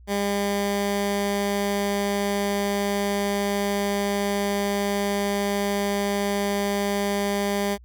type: tone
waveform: 15% pulse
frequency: 201.5 Hz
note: G3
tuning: 48 cents sharp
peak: -16 dBFS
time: 0.07-7.78 s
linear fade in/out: 50 ms
effects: added 60 Hz sine -45 dBFS peak until 7.84 s